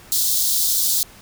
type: high-pass noise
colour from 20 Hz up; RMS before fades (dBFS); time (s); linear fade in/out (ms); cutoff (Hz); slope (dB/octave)
white; -19; 0.12-1.03; 0; 3600; 48
effects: pink hiss -45 dBFS RMS until 1.21 s